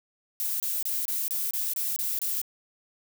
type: noise bursts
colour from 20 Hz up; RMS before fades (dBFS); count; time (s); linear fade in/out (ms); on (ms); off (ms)
violet; -29; 9; 0.4-2.416; 0; 200; 27
effects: none